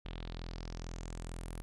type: tone with low-pass filter sweep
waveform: sawtooth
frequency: 42.23 Hz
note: E1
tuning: 43 cents sharp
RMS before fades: -43 dBFS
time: 0.05-1.62 s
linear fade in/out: 0 ms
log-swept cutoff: 3300 to 11000 Hz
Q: 3.4
effects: none